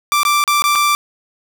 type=tone with dropouts; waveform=sawtooth; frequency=1174.7 Hz; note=D6; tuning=in tune; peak=-8 dBFS; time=0.12-0.95 s; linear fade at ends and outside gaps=0 ms; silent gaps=0.232-0.251 / 0.439-0.477 / 0.621-0.64 / 0.753-0.757 s; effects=none